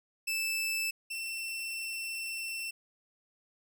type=tone pair in turn; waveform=sawtooth; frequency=2637 / 2691 Hz; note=E7 / E7; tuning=0 / +35 cents; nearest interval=unison; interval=35 cents; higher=second; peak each=-27 / -32 dBFS; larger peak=first; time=0.27-0.91 / 1.1-2.71 s; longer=second; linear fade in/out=10 ms; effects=none